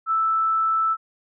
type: tone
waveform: sine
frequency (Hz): 1318.5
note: E6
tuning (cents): 0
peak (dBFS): -18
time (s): 0.06-0.97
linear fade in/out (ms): 50
effects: none